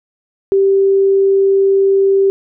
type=tone; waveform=sine; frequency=390.8 Hz; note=G4; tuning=5 cents flat; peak=-8 dBFS; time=0.52-2.3 s; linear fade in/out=0 ms; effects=none